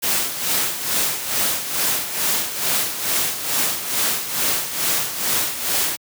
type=noise with tremolo; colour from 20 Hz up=white; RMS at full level=-19 dBFS; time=0.02-5.97 s; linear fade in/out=20 ms; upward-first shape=sine; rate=2.3 Hz; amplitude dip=65%; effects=high-pass 100 Hz 12 dB/octave